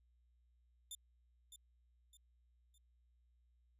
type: tone with echo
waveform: 15% pulse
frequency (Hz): 3564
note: A7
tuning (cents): +22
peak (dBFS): -39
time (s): 0.91-0.95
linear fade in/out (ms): 2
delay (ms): 610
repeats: 3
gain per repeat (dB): -8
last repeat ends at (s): 2.78
effects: added 60 Hz sine -70 dBFS peak until 3.79 s + resampled to 32000 Hz